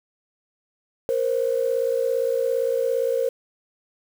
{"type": "tone pair together", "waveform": "sine", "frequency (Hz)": [469.5, 527], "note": ["A#4", "C5"], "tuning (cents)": [12, 12], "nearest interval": "major second", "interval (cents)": 200, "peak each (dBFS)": -22, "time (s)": [1.09, 3.29], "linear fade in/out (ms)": 0, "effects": ["tanh soft clip ceiling -12 dBFS", "7-bit"]}